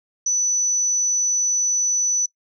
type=tone; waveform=sine; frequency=5970 Hz; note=F#8; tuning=15 cents sharp; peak=-17 dBFS; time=0.26-2.26 s; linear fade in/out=5 ms; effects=noise-tail reverb RT60 0.1 s tail -20 dB re dry